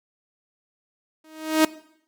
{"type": "tone with exponential growth", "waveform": "sawtooth", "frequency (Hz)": 314.2, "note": "D#4", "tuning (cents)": 17, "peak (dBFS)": -8, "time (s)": [1.24, 1.65], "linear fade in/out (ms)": 5, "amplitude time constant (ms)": 88, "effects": ["noise-tail reverb RT60 0.7 s tail -19 dB re dry", "MP3 96 kbps"]}